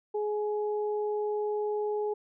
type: tone pair together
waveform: sine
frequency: 420.1 / 840.2 Hz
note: G#4 / G#5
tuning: +20 / +20 cents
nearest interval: octave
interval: 1200 cents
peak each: -28 / -37 dBFS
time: 0.14-2.14 s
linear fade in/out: 10 ms
effects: none